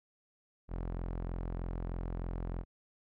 sawtooth tone with low-pass filter, 43.22 Hz, F1, 17 cents flat, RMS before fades -38 dBFS, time 0.68-2.65 s, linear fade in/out 50 ms, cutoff 1200 Hz, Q 0.65, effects none

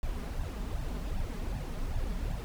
brown noise with flanger, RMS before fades -34 dBFS, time 0.03-2.44 s, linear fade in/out 0 ms, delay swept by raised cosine 1.1 to 5 ms, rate 2.6 Hz, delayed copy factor +0.7, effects none

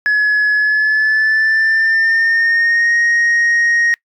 sine tone with pitch glide, 1697 to 1872.1 Hz, G#6 to A#6, +37 to +7 cents, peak -8 dBFS, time 0.06-3.94 s, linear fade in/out 0 ms, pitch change +170 cents, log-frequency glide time 0.53-2.96 s, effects noise-tail reverb RT60 0.1 s tail -26 dB re dry + tanh soft clip ceiling -9 dBFS

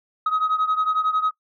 sine beating tone pair, 1262 / 1273 Hz, D#6 / D#6, +24 / +39 cents, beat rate 11 Hz, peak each -19 / -22 dBFS, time 0.26-1.31 s, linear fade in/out 5 ms, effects noise-tail reverb RT60 0.1 s tail -21 dB re dry + tanh soft clip ceiling -15 dBFS

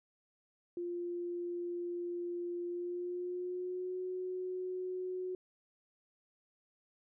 sine tone with pitch glide, 349.2 to 367.8 Hz, F4 to F#4, 0 to -10 cents, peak -36 dBFS, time 0.77-5.35 s, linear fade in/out 2 ms, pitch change +90 cents, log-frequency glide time 2.66-3.99 s, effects none

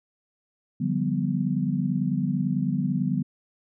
sine chord, G dominant seventh, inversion second, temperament equal with one note detuned, 146.83 / 177.97 / 196 / 246.9 Hz, D3 / F3 / G3 / B3, 0 / +33 / 0 / 0 cents, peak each -28 dBFS, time 0.8-3.23 s, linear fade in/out 10 ms, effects none

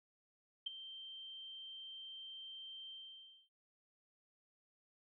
sine tone with ADSR envelope, 3136 Hz, G7, in tune, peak -34 dBFS, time 0.66-3.49 s, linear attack 9 ms, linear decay 12 ms, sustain -14 dB, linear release 590 ms, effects noise-tail reverb RT60 0.2 s tail -22 dB re dry

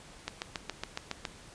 click train, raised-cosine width 0.2 ms, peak -16 dBFS, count 8, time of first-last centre 0.28-1.252 s, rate 7.2 Hz, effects pink hiss -52 dBFS RMS until 1.54 s + resampled to 22050 Hz

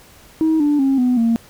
sine tone with pitch steps, 318 / 293.3 / 270.5 / 249.5 / 230.1 Hz, D#4 / D4 / C#4 / B3 / A#3, +38 / -2 / -42 / +18 / -22 cents, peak -11 dBFS, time 0.41-1.36 s, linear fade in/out 0 ms, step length 190 ms, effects tanh soft clip ceiling -10 dBFS + pink hiss -46 dBFS RMS until 1.49 s

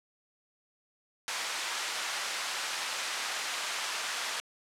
pink band-pass noise, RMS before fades -35 dBFS, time 1.28-4.4 s, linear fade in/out 0 ms, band 1100 to 7700 Hz, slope 12 dB/octave, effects low-pass 12000 Hz 12 dB/octave

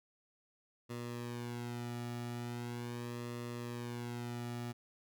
sawtooth tone with flanger, 120 Hz, B2, 49 cents flat, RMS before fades -42 dBFS, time 0.89-4.73 s, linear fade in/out 20 ms, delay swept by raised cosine 1.3 to 1.93 ms, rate 0.4 Hz, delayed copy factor -0.75, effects none

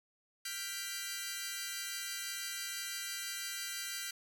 10% pulse chord, G dominant seventh, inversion third, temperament equal, 1396.9 / 1568 / 1975.5 / 2349 Hz, F6 / G6 / B6 / D7, 0 / 0 / 0 / 0 cents, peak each -38 / -35 / -34 / -37 dBFS, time 0.45-4.11 s, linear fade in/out 5 ms, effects none

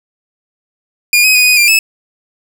sawtooth tone with pitch steps, 2427 / 2528 / 2476 / 2490 / 2386 / 2603 Hz, D#7 / D#7 / D#7 / D#7 / D7 / E7, -44 / +27 / -9 / +1 / +27 / -22 cents, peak -3 dBFS, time 1.13-1.79 s, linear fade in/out 2 ms, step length 110 ms, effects 7-bit

